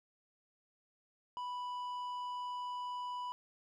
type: tone with low-pass filter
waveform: square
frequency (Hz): 987.8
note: B5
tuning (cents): 0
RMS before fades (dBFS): -41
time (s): 1.37-3.32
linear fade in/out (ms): 0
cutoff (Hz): 2900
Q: 0.52
effects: none